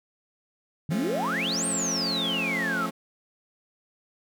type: exponential two-way sweep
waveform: sine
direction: up then down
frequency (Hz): 141 to 8870 to 1268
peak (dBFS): -26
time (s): 0.89-2.86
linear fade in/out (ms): 2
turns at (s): 1.66
type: chord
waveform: sawtooth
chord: F augmented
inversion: none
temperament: just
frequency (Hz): 174.61 / 218.3 / 272.8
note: F3 / A3 / C#4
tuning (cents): 0 / -13 / -28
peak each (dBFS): -30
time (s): 0.9-2.91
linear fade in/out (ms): 20
effects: none